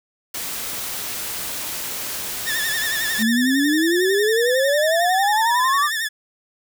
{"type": "noise", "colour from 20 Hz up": "white", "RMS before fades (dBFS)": -28, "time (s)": [0.34, 3.23], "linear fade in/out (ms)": 5}
{"type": "tone with vibrato", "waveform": "sawtooth", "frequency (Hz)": 1772, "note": "A6", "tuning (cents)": 12, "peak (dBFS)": -18, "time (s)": [2.46, 6.09], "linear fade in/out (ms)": 20, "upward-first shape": "sine", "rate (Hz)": 11, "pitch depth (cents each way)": 77}
{"type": "exponential sweep", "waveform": "sine", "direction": "up", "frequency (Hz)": [214.3, 1214], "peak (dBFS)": -16, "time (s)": [3.18, 5.9], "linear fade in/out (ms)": 50}
{"effects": []}